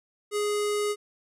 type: tone with low-pass filter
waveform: square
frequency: 415.3 Hz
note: G#4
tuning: in tune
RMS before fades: -27 dBFS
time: 0.31-0.96 s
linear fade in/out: 50 ms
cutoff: 10000 Hz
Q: 1.9
effects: none